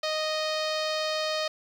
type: tone with low-pass filter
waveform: sawtooth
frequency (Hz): 621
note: D#5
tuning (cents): -3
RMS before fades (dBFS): -29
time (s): 0.03-1.48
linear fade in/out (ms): 5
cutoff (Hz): 4600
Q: 3.3
effects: 9-bit